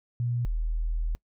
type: tone pair in turn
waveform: sine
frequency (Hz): 120.5 / 40.21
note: B2 / E1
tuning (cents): -42 / -42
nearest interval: octave + perfect fifth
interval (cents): 1900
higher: first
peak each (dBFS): -25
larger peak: neither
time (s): 0.2-0.45 / 0.45-1.15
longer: second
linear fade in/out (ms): 0
effects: noise-tail reverb RT60 0.1 s tail -24 dB re dry